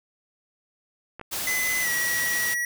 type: clicks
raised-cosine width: 0.5 ms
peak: -23 dBFS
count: 2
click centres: 1.196 / 1.213 s
type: noise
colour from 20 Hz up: white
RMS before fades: -30 dBFS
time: 1.31-2.55 s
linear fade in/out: 20 ms
type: tone with pitch glide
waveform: square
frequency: 2025 to 1925.8 Hz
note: B6 to B6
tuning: +43 to -44 cents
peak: -25 dBFS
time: 1.47-2.65 s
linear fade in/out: 2 ms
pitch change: -87 cents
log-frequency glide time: 1.81-1.88 s
effects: none